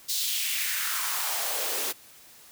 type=noise with high-pass filter sweep; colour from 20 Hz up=white; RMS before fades=-29 dBFS; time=0.08-1.93 s; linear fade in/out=20 ms; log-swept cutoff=4400 to 330 Hz; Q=2.3; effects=white hiss -52 dBFS RMS until 2.51 s

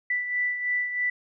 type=beating tone pair; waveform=sine; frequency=1975.5 / 1978.6 Hz; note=B6 / B6; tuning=0 / +3 cents; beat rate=3.1 Hz; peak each=-25 / -33 dBFS; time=0.1-1.1 s; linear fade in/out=5 ms; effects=none

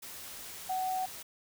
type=tone in noise; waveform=sine; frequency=748 Hz; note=F#5; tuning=19 cents sharp; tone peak=-30 dBFS; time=0.69-1.06 s; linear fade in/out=10 ms; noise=white; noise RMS=-45 dBFS; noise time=0.02-1.23 s; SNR=+12 dB; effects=none

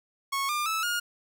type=tone with pitch steps; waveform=sawtooth; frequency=1100 / 1199.6 / 1308.1 / 1426.5 Hz; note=C#6 / D6 / E6 / F6; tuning=-14 / +36 / -14 / +36 cents; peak=-23 dBFS; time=0.32-1 s; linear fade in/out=10 ms; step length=170 ms; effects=none

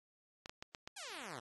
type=clicks; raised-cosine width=0.2 ms; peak=-28 dBFS; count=5; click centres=0.459 / 0.495 / 0.625 / 0.748 / 0.875 s
type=exponential sweep; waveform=5% pulse; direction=down; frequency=870 to 109.5 Hz; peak=-34 dBFS; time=0.96-1.4 s; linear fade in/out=10 ms
effects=AAC 32 kbps

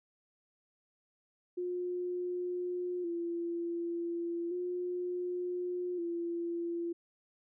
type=tone with vibrato; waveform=sine; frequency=349.2 Hz; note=F4; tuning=in tune; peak=-33 dBFS; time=1.57-6.93 s; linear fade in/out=10 ms; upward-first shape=square; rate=0.34 Hz; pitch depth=41 cents each way; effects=none

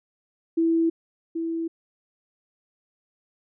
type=tone with echo; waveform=sine; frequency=329.6 Hz; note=E4; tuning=in tune; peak=-18 dBFS; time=0.57-0.9 s; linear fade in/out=10 ms; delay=780 ms; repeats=1; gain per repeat=-7 dB; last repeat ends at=1.68 s; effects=none

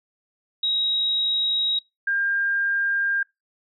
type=tone pair in turn; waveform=sine; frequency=3812 / 1602.7 Hz; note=A#7 / G6; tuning=+38 / +38 cents; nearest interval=octave + minor third; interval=1500 cents; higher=first; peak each=-20 dBFS; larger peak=neither; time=0.63-1.79 / 2.07-3.23 s; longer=neither; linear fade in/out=5 ms; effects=noise-tail reverb RT60 0.2 s tail -24 dB re dry

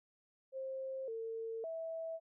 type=tone with pitch steps; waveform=sine; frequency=530 / 451.7 / 653 Hz; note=C5 / A4 / E5; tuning=+22 / +45 / -17 cents; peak=-39 dBFS; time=0.52-2.2 s; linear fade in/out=50 ms; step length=560 ms; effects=none

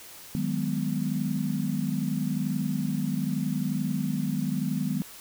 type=chord; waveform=sine; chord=G# minor seventh; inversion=second; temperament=just; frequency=155.74 / 186.89 / 207.7 / 249.2 Hz; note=D#3 / F#3 / G#3 / B3; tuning=+2 / +18 / 0 / +16 cents; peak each=-31 dBFS; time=0.35-5.02 s; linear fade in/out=0 ms; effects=white hiss -46 dBFS RMS until 5.2 s

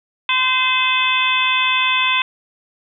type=harmonic tone with a mistuned harmonic; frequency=515 Hz; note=C5; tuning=28 cents flat; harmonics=2 / 3 / 4 / 5 / 6 / 7; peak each=-20 / -26 / -23 / -18 / -26 / -21 dBFS; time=0.29-2.22 s; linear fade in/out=2 ms; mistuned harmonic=7; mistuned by=-62 cents; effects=none

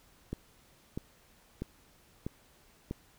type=click train; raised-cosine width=3 ms; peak=-22 dBFS; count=5; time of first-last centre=0.33-2.911 s; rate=1.55 Hz; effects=pink hiss -63 dBFS RMS until 3.18 s

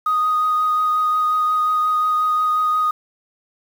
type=tone with vibrato; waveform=sine; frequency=1244.5 Hz; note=D#6; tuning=in tune; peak=-14 dBFS; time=0.06-2.91 s; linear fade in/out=5 ms; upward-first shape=triangle; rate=5.6 Hz; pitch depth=12 cents each way; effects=tanh soft clip ceiling -12 dBFS + 7-bit

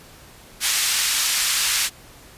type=band-pass noise; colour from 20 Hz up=white; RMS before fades=-21 dBFS; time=0.6-1.9 s; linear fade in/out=50 ms; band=1600 to 8400 Hz; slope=12 dB/octave; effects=pink hiss -46 dBFS RMS until 2.37 s + resampled to 32000 Hz

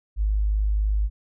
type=tone; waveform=sine; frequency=51.8 Hz; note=G#1; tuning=4 cents flat; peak=-19 dBFS; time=0.16-1.1 s; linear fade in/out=50 ms; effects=none

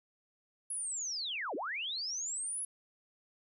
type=linear two-way sweep; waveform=sine; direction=down then up; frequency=10630 to 252.1 to 10630 Hz; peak=-35 dBFS; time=0.7-2.65 s; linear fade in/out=5 ms; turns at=1.55 s; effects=none

